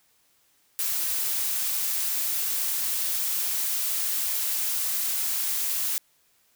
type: noise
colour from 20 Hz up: blue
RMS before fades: -27 dBFS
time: 0.79-5.98 s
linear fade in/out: 0 ms
effects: white hiss -65 dBFS RMS until 6.55 s